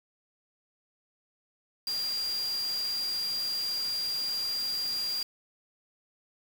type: tone in noise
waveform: sine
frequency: 4777 Hz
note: D8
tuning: 29 cents sharp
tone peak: -29 dBFS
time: 1.87-5.23 s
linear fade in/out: 2 ms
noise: white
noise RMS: -42 dBFS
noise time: 1.87-5.23 s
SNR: +10 dB
effects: none